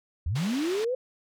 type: linear sweep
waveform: sine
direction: up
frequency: 66.7 to 523.3 Hz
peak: -25 dBFS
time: 0.26-0.95 s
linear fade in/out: 5 ms
type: band-pass noise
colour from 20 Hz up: white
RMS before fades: -39 dBFS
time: 0.35-0.85 s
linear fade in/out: 10 ms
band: 240 to 4100 Hz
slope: 12 dB/octave
effects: none